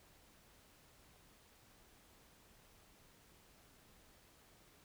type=silence; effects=pink hiss -66 dBFS RMS until 4.84 s